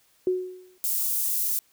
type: tone with exponential decay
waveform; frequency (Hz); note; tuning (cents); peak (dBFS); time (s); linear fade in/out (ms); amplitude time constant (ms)
sine; 367.6; F#4; -11; -18; 0.27-0.78; 2; 110
type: high-pass noise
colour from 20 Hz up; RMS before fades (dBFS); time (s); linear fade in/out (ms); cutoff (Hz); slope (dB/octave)
white; -26; 0.84-1.59; 0; 9800; 12
effects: white hiss -63 dBFS RMS until 1.72 s